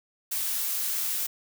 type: noise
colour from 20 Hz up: blue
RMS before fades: -29 dBFS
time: 0.31-1.27 s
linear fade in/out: 10 ms
effects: none